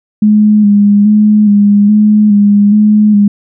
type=tone with vibrato; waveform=sine; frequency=207.7 Hz; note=G#3; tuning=in tune; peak=-3 dBFS; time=0.22-3.28 s; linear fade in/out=5 ms; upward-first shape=square; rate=1.2 Hz; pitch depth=30 cents each way; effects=none